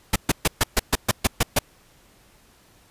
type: noise bursts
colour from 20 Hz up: pink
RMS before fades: -18 dBFS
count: 10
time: 0.13-1.59 s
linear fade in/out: 5 ms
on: 29 ms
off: 130 ms
effects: pink hiss -56 dBFS RMS until 2.9 s + resampled to 32000 Hz